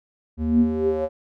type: tone with band-pass filter sweep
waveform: square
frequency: 78 Hz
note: D#2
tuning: 5 cents sharp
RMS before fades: -21 dBFS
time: 0.37-1.09 s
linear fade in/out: 50 ms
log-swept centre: 160 to 580 Hz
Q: 7.4
effects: none